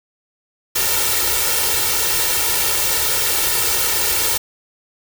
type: noise with comb filter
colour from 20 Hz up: white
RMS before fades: -18 dBFS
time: 0.75-4.38 s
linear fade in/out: 10 ms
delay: 2.2 ms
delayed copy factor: +0.85
effects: none